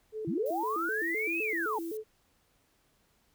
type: tone with vibrato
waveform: sine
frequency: 380.3 Hz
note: F#4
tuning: 48 cents sharp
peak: -34 dBFS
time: 0.12-2.04 s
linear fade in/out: 50 ms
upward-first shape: square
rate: 3.9 Hz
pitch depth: 230 cents each way
type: linear two-way sweep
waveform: sine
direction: up then down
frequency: 123.47 to 2637 to 789 Hz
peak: -30 dBFS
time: 0.27-1.79 s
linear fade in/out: 10 ms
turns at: 1.41 s
type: noise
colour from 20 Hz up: violet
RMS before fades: -50 dBFS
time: 0.46-1.97 s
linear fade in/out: 0 ms
effects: pink hiss -70 dBFS RMS until 3.34 s